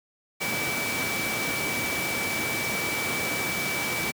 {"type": "tone in noise", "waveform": "sine", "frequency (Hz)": 2303, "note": "D7", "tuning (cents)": -34, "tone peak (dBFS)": -29, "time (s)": [0.4, 4.12], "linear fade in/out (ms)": 20, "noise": "pink", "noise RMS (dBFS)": -29, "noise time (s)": [0.4, 4.12], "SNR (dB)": -3, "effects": ["high-pass 150 Hz 12 dB/octave"]}